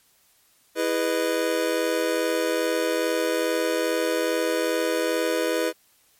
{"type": "chord", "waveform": "square", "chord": "E major seventh", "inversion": "none", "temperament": "just", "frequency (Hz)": [329.6, 412, 494.4, 618.1], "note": ["E4", "G#4", "B4", "D#5"], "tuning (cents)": [0, -14, 2, -12], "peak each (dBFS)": [-28, -30, -26, -30], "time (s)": [0.75, 5.73], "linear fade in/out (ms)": 50, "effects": ["white hiss -61 dBFS RMS until 6.19 s", "MP3 64 kbps"]}